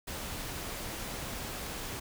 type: noise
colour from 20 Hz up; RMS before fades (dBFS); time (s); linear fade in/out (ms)
pink; -39; 0.07-2; 10
effects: none